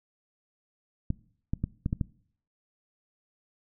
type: clicks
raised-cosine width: 5 ms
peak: -15 dBFS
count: 6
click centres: 1.104 / 1.535 / 1.64 / 1.861 / 1.929 / 2.012 s
effects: noise-tail reverb RT60 0.6 s tail -22 dB re dry